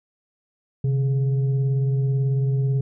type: tone with frequency modulation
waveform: sine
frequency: 132.9 Hz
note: C3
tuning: 27 cents sharp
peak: -18 dBFS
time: 0.84-2.81 s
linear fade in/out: 5 ms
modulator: 284 Hz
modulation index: 0.34
effects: none